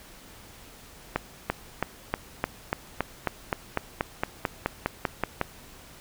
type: accelerating click train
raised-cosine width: 0.5 ms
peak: -9 dBFS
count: 18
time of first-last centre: 1.16-5.414 s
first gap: 340 ms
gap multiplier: 0.96
effects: pink hiss -49 dBFS RMS until 6 s